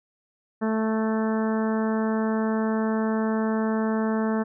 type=harmonic tone; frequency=220 Hz; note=A3; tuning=in tune; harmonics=1 / 2 / 3 / 4 / 5 / 6 / 7 / 8; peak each=-23 / -29 / -33 / -35 / -37 / -39 / -40 / -41 dBFS; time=0.61-4.44 s; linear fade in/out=20 ms; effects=none